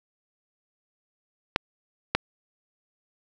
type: clicks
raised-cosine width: 0.3 ms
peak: -4 dBFS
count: 2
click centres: 1.561 / 2.15 s
effects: none